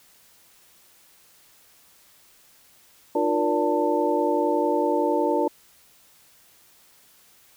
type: tone cluster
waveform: sine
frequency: 303.6 / 354.4 / 473.3 / 578 / 890 Hz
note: D#4 / F4 / A#4 / D5 / A5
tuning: -42 / +25 / +26 / -28 / +20 cents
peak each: -26 dBFS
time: 3.15-5.48 s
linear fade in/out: 5 ms
effects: white hiss -56 dBFS RMS until 7.56 s